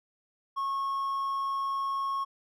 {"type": "tone with hard clipping", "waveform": "triangle", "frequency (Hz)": 1094, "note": "C#6", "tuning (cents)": -23, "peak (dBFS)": -29, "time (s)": [0.56, 2.25], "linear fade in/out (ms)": 20, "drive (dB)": 5, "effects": []}